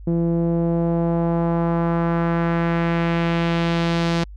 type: tone with low-pass filter sweep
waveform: sawtooth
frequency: 168.5 Hz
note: E3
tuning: 38 cents sharp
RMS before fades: -20 dBFS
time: 0.07-4.24 s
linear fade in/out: 5 ms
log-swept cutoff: 380 to 4900 Hz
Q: 1.3
effects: added 50 Hz sine -35 dBFS peak until 4.36 s